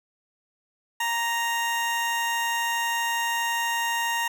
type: tone with amplitude modulation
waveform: 20% pulse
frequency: 932.3 Hz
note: A#5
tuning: in tune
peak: -18 dBFS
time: 1-4.28 s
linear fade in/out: 5 ms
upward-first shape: sine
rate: 222 Hz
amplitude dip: 25%
effects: none